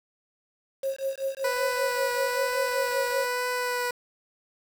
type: tone with tremolo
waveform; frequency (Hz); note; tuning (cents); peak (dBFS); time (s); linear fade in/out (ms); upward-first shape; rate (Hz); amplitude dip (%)
sine; 540; C#5; -45; -24; 0.83-3.25; 5; sine; 5.2; 90
type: tone with vibrato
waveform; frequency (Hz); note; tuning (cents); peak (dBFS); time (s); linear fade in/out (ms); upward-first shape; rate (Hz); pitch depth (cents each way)
15% pulse; 493.2; B4; -2; -20; 1.44-3.91; 5; triangle; 1.1; 17
effects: 7-bit